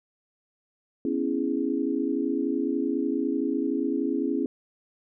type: chord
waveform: sine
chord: C# minor seventh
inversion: third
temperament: equal with one note detuned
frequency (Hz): 246.9 / 277.2 / 330.8 / 415.3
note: B3 / C#4 / E4 / G#4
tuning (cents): 0 / 0 / +6 / 0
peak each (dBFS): -31 / -27 / -29 / -32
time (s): 1.05-4.46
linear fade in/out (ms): 2
effects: none